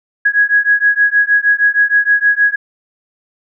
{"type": "beating tone pair", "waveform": "sine", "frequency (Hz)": [1659, 1665.4], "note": ["G#6", "G#6"], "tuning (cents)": [-2, 4], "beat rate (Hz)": 6.4, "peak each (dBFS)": -12, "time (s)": [0.25, 2.56], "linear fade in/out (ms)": 10, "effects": []}